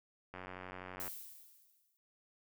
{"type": "click train", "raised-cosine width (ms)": 0.5, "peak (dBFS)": -31, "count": 69, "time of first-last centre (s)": [0.34, 1.079], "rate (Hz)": 92}
{"type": "noise with exponential decay", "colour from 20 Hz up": "violet", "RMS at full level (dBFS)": -41, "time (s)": [1, 1.97], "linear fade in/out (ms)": 0, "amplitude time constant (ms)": 210}
{"effects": []}